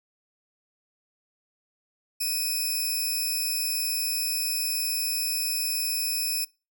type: tone pair together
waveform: 10% pulse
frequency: 2500 / 5307 Hz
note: D#7 / E8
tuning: +8 / +11 cents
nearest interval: octave + minor second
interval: 1303 cents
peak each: -23 / -21 dBFS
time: 2.2-6.45 s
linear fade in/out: 10 ms
effects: noise-tail reverb RT60 0.3 s tail -24 dB re dry